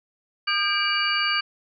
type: tone cluster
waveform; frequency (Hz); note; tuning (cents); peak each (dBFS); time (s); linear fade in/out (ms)
sine; 1214 / 1595 / 2340 / 2879 / 4585; D#6 / G6 / D7 / F#7 / D8; -43 / +30 / -7 / -48 / -42; -27; 0.47-1.41; 10
effects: none